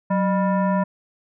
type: tone with frequency modulation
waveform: sine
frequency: 186.5 Hz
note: F#3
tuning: 14 cents sharp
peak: -17 dBFS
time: 0.1-0.84 s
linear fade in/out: 10 ms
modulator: 794 Hz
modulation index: 0.98
effects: none